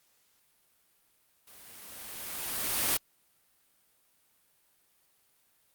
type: noise with level ramp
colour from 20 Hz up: white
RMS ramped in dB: -54 to -26 dBFS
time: 1.47-2.97 s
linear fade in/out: 5 ms
effects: white hiss -69 dBFS RMS until 5.74 s + Opus 48 kbps